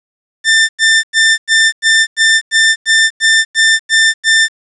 sawtooth tone bursts, 1789 Hz, A6, 28 cents sharp, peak -3 dBFS, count 12, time 0.44-4.485 s, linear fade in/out 50 ms, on 250 ms, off 95 ms, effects resampled to 22050 Hz + 7-bit

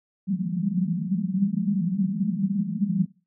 pink band-pass noise, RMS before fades -25 dBFS, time 0.27-3.06 s, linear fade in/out 20 ms, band 170 to 210 Hz, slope 96 dB/octave, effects noise-tail reverb RT60 0.3 s tail -17 dB re dry

